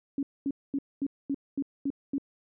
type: tone bursts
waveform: sine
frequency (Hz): 277.7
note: C#4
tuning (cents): +3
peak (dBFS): -26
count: 8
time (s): 0.18-2.182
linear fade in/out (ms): 2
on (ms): 49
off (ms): 230
effects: none